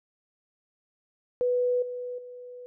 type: tone with level steps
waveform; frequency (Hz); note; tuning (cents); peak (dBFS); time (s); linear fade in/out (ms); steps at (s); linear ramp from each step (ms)
sine; 493.9; B4; 0; -22 / -32 / -40; 1.41-2.66; 0; 1.82 / 2.18; 5
effects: none